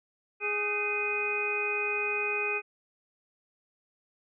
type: harmonic tone with a mistuned harmonic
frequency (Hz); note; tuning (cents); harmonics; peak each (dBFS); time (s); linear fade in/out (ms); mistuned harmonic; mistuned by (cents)
415.3; G#4; 0; 1 / 2 / 3 / 4 / 5 / 6; -34 / -41 / -39 / -41 / -41 / -29; 0.4-2.62; 50; 4; -140
effects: none